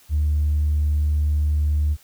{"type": "tone with tanh clipping", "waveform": "triangle", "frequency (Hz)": 74.8, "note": "D2", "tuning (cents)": 32, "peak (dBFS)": -17, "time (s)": [0.09, 1.97], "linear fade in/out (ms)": 50, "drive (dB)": 5, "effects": ["white hiss -53 dBFS RMS until 2.03 s"]}